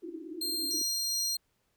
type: band-pass noise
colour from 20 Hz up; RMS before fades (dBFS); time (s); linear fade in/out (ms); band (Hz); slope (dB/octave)
white; -42; 0.02-0.82; 5; 300 to 350; 96
type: tone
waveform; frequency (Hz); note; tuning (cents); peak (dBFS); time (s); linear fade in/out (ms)
sawtooth; 4186; C8; 0; -28; 0.41-1.37; 5
type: tone with tremolo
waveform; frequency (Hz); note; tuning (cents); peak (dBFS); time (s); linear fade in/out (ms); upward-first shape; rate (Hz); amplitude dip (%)
sine; 5800; F#8; -35; -32; 0.71-1.35; 0; sine; 2.5; 45
effects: pink hiss -75 dBFS RMS until 1.76 s